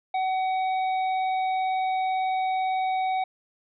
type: harmonic tone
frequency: 753 Hz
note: F#5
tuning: 30 cents sharp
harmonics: 1 / 3 / 5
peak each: -23 / -36 / -43 dBFS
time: 0.14-3.24 s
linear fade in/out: 5 ms
effects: none